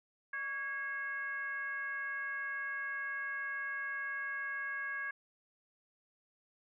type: tone with frequency modulation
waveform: sine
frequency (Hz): 1647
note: G#6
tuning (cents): -15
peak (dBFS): -36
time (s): 0.33-5.11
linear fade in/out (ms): 5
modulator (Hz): 520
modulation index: 0.67
effects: none